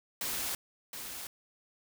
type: noise with echo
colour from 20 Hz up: white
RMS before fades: -35 dBFS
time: 0.21-0.55 s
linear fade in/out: 2 ms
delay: 720 ms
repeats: 1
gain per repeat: -7 dB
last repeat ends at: 1.27 s
effects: none